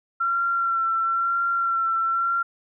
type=tone with vibrato; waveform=sine; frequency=1361 Hz; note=F6; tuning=45 cents flat; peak=-20 dBFS; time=0.2-2.43 s; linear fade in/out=10 ms; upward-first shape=sine; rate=1 Hz; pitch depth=22 cents each way; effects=none